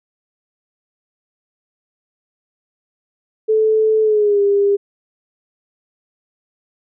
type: tone with pitch glide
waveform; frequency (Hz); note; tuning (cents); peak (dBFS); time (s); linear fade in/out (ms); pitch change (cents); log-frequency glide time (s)
sine; 436.3 to 402.4; A4 to G4; -15 to +45; -11; 3.48-4.77; 20; -140; 4.02-4.41
effects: none